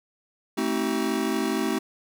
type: chord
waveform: square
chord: A diminished seventh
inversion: none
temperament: just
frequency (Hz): 220 / 264 / 316.8 / 380.2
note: A3 / C4 / Eb4 / Gb4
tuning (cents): 0 / +16 / +31 / +47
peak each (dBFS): -30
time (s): 0.57-1.79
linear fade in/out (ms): 10
effects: none